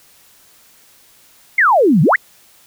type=exponential two-way sweep; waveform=sine; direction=down then up; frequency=2217 to 138.59 to 2217 Hz; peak=-8 dBFS; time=1.58-2.16 s; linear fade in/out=5 ms; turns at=2.02 s; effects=white hiss -49 dBFS RMS until 2.66 s